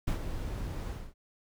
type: noise with ADSR envelope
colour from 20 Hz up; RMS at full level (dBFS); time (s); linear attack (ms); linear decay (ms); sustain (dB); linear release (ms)
brown; -27; 0.07-1.14; 10; 99; -9; 240
effects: none